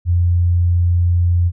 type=tone; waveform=sine; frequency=87.31 Hz; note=F2; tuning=in tune; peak=-11 dBFS; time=0.05-1.52 s; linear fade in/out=50 ms; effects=none